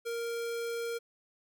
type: tone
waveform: square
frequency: 466.2 Hz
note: A#4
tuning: in tune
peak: -34 dBFS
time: 0.05-0.99 s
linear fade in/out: 20 ms
effects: none